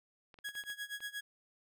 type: clicks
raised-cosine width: 0.3 ms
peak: -39 dBFS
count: 7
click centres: 0.342 / 0.388 / 0.489 / 0.553 / 0.638 / 0.701 / 1.005 s
type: tone with tremolo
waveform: 30% pulse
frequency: 1661.2 Hz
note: G#6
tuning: in tune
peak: -35 dBFS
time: 0.44-1.21 s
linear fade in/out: 10 ms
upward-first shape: sine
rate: 8.5 Hz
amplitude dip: 90%
effects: none